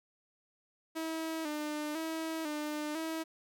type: tone with vibrato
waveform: sawtooth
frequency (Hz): 311.1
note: D#4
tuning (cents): 0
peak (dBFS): -31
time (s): 0.95-3.24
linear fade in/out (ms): 20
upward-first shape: square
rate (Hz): 1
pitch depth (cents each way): 61
effects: none